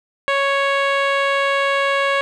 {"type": "tone with low-pass filter", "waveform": "10% pulse", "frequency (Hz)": 554.4, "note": "C#5", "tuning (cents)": 0, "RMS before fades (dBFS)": -18, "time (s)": [0.28, 2.21], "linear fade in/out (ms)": 0, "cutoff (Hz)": 3300, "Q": 0.51, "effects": []}